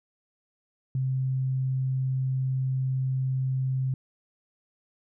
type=tone; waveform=sine; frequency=131.2 Hz; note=C3; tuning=5 cents sharp; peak=-24 dBFS; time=0.95-3.94 s; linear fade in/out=2 ms; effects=none